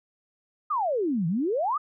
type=exponential two-way sweep; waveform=sine; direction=down then up; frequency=1281 to 156.3 to 1281 Hz; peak=-23 dBFS; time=0.7-1.78 s; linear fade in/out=10 ms; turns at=1.27 s; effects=none